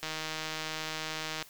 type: click train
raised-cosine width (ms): 0.2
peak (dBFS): -18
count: 220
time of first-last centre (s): 0.03-1.425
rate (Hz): 157
effects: white hiss -55 dBFS RMS until 1.49 s